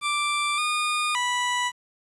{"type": "tone with pitch steps", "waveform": "20% pulse", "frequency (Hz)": [1175, 1220, 983], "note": ["D6", "D#6", "B5"], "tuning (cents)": [1, -34, -8], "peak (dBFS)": -18, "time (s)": [0.01, 1.72], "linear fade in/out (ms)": 50, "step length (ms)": 570, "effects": ["resampled to 24000 Hz", "9-bit"]}